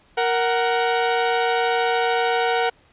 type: tone pair together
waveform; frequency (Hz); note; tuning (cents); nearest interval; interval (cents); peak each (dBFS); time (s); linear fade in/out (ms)
sawtooth; 467.2 / 744.9; A#4 / F#5; +4 / +11; minor sixth; 807; -17; 0.17-2.7; 10
effects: pink hiss -56 dBFS RMS until 2.92 s + resampled to 8000 Hz